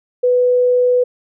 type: tone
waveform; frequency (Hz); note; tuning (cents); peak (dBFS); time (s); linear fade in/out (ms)
sine; 495.7; B4; +6; -10; 0.23-1.04; 10
effects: none